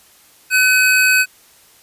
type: tone pair together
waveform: square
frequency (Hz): 1510.3 / 2540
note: F#6 / D#7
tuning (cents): +35 / +35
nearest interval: major sixth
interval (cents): 900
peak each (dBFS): -14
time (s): 0.5-1.26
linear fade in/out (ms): 50
effects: white hiss -49 dBFS RMS until 1.82 s + resampled to 32000 Hz